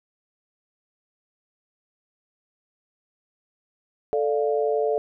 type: chord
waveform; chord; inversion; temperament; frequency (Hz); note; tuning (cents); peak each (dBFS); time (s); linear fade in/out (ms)
sine; D minor; second; equal; 440 / 587.3 / 698.5; A4 / D5 / F5; 0 / 0 / 0; -22 / -26 / -28; 4.13-4.98; 0
effects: none